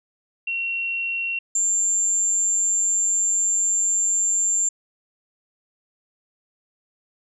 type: tone pair in turn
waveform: sine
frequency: 2733 / 7296 Hz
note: F7 / A#8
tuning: -38 / -38 cents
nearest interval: octave + perfect fourth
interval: 1700 cents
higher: second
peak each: -23 / -18 dBFS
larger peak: second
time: 0.47-1.39 / 1.55-4.69 s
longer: second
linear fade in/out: 5 ms
effects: none